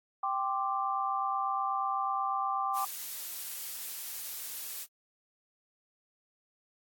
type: chord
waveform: sine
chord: G suspended fourth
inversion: none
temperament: equal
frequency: 784 / 1046.5 / 1174.7 Hz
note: G5 / C6 / D6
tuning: 0 / 0 / 0 cents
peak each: -33 / -36 / -32 dBFS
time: 0.23-2.85 s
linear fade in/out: 5 ms
type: noise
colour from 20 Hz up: blue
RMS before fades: -39 dBFS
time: 2.73-4.87 s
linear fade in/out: 50 ms
effects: AAC 64 kbps